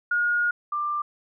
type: tone pair in turn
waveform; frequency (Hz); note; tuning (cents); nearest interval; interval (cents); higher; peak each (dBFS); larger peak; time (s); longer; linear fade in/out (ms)
sine; 1434 / 1186.8; F6 / D6; +45 / +18; minor third; 327; first; -20 / -24; first; 0.11-0.51 / 0.72-1.02; first; 5
effects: none